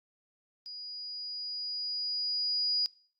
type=tone with level ramp; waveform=sine; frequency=4900 Hz; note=D#8; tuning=27 cents flat; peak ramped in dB=-41 to -26 dBFS; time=0.66-2.86 s; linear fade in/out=0 ms; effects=noise-tail reverb RT60 0.5 s tail -23 dB re dry + Opus 48 kbps